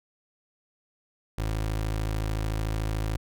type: tone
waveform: 25% pulse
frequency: 53.6 Hz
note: A1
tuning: 45 cents flat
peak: -23 dBFS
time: 1.38-3.17 s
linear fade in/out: 5 ms
effects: none